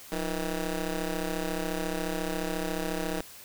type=ring-modulated tone; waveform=15% pulse; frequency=162.1 Hz; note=E3; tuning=29 cents flat; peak=-20 dBFS; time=0.12-3.21 s; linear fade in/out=0 ms; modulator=145 Hz; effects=white hiss -48 dBFS RMS until 3.44 s